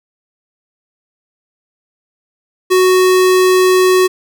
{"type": "tone", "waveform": "square", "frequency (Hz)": 370, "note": "F#4", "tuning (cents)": 0, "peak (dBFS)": -8, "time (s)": [2.7, 4.08], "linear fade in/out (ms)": 20, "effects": []}